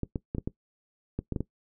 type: clicks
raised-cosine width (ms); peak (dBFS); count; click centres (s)
3; -17; 9; 0.033 / 0.158 / 0.349 / 0.383 / 0.475 / 1.19 / 1.323 / 1.362 / 1.406
effects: noise-tail reverb RT60 0.1 s tail -19 dB re dry